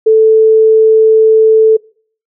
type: tone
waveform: sine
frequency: 440 Hz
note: A4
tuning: in tune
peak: -3 dBFS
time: 0.06-1.77 s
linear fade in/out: 10 ms
effects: noise-tail reverb RT60 0.5 s tail -25 dB re dry